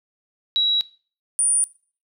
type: tone pair in turn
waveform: sine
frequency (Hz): 3882 / 9381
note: B7 / D9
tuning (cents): -31 / -3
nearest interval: octave + minor third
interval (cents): 1528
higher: second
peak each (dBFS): -16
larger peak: neither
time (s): 0.56-0.81 / 1.39-1.64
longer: neither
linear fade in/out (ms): 0
effects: noise-tail reverb RT60 0.4 s tail -19 dB re dry